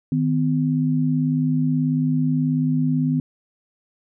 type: tone pair together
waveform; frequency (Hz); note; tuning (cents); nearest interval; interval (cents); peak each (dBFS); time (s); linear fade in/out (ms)
sine; 155.56 / 253.9; D#3 / B3; 0 / +48; minor sixth; 848; -20; 0.12-3.2; 2
effects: none